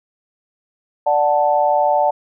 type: chord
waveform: sine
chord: D major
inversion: none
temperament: equal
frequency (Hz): 587.3 / 740 / 880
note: D5 / F#5 / A5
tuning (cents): 0 / 0 / 0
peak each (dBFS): -17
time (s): 1.06-2.11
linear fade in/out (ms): 10
effects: none